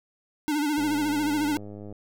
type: tone with vibrato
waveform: square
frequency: 296.7 Hz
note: D4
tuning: 18 cents sharp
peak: -24 dBFS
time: 0.48-1.57 s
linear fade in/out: 0 ms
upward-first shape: sine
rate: 14 Hz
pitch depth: 71 cents each way
type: click train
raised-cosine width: 2 ms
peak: -28 dBFS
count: 119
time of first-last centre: 0.78-1.926 s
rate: 103 Hz
effects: none